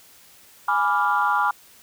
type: chord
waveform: sine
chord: G# diminished seventh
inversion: none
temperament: equal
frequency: 830.6 / 987.8 / 1174.7 / 1396.9 Hz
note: G#5 / B5 / D6 / F6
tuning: 0 / 0 / 0 / 0 cents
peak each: -23 dBFS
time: 0.68-1.51 s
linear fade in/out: 5 ms
effects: tanh soft clip ceiling -9 dBFS + white hiss -51 dBFS RMS until 1.82 s